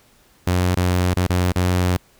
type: tone with dropouts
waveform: sawtooth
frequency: 90.2 Hz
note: F#2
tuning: 44 cents flat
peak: -12 dBFS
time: 0.47-1.97 s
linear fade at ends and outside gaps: 5 ms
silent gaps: 0.75-0.77 / 1.141-1.166 / 1.268-1.296 / 1.521-1.558 s
effects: pink hiss -55 dBFS RMS until 2.19 s